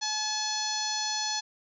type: harmonic tone with a mistuned harmonic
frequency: 856 Hz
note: A5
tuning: 48 cents flat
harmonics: 1 / 2 / 3 / 4 / 5 / 6 / 7 / 8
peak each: -35 / -39 / -45 / -38 / -33 / -38 / -34 / -43 dBFS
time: 0.01-1.41 s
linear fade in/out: 20 ms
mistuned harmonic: 6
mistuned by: +23 cents
effects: none